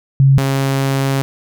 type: tone pair in turn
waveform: sine / sawtooth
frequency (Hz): 136.1 / 136.1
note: C#3 / C#3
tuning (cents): -31 / -31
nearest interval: unison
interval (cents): 0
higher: neither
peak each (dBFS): -6 / -10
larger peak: first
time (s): 0.2-0.38 / 0.38-1.22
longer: second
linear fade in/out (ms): 0
effects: none